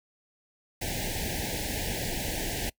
pink band-stop noise, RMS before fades -32 dBFS, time 0.81-2.7 s, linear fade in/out 10 ms, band 890 to 1600 Hz, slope 96 dB/octave, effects noise-tail reverb RT60 0.1 s tail -23 dB re dry

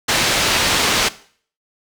white low-pass noise, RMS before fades -17 dBFS, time 0.08-1.09 s, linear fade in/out 10 ms, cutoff 4800 Hz, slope 12 dB/octave, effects noise-tail reverb RT60 0.5 s tail -17 dB re dry

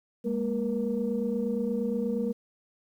sine tone cluster, 204.7 / 233.2 / 474.3 Hz, G#3 / A#3 / A#4, -25 / +1 / +30 cents, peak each -30 dBFS, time 0.24-2.33 s, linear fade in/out 20 ms, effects tanh soft clip ceiling -18 dBFS + 10-bit

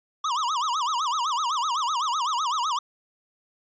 square tone with vibrato, 1100 Hz, C#6, 14 cents flat, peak -24 dBFS, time 0.24-2.79 s, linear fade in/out 5 ms, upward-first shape sine, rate 7.9 Hz, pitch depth 280 cents each way, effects resampled to 16000 Hz

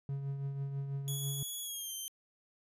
triangle tone with tremolo, 138.59 Hz, C#3, in tune, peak -31 dBFS, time 0.09-1.43 s, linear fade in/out 2 ms, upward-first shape triangle, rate 6.1 Hz, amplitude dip 50%
5% pulse tone with pitch glide, 3370 to 3126 Hz, G#7 to G7, +25 to -6 cents, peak -31 dBFS, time 1.08-2.08 s, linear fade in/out 0 ms, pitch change -131 cents, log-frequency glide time 1.62-1.94 s
effects resampled to 32000 Hz

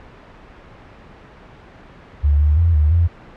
sine tone with pitch steps, 72.6 / 74.7 / 84.1 / 75.5 / 85 Hz, D2 / D2 / E2 / D2 / F2, -19 / +30 / +35 / +48 / -46 cents, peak -11 dBFS, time 2.23-3.08 s, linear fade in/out 20 ms, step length 170 ms, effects pink hiss -42 dBFS RMS until 3.36 s + low-pass 2000 Hz 12 dB/octave

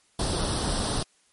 pink noise with comb filter, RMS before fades -27 dBFS, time 0.19-1.03 s, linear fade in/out 5 ms, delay 0.22 ms, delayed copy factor +0.7, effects white hiss -64 dBFS RMS until 1.32 s + MP3 48 kbps

